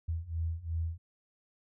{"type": "beating tone pair", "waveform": "sine", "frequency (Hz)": [80.8, 83.6], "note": ["E2", "E2"], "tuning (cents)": [-34, 25], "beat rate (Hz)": 2.8, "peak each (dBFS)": [-36, -34], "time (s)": [0.08, 0.98], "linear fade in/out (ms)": 10, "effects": []}